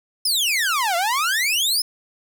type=exponential two-way sweep; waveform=sawtooth; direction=down then up; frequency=5300 to 666 to 5300 Hz; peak=-15 dBFS; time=0.25-1.82 s; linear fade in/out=5 ms; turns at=0.96 s; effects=none